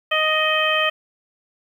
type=harmonic tone with a mistuned harmonic; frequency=622.3 Hz; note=D#5; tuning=in tune; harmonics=1 / 2 / 3 / 4 / 5; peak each=-23 / -23 / -23 / -23 / -23 dBFS; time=0.11-0.9 s; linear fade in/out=10 ms; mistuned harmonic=4; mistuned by=+33 cents; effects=8-bit